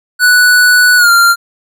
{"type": "tone with pitch glide", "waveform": "square", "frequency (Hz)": [1480, 1388.9], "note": ["F#6", "F6"], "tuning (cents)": [0, -10], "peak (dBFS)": -5, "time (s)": [0.19, 1.36], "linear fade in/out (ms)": 50, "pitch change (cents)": -110, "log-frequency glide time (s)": [0.97, 1.1], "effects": []}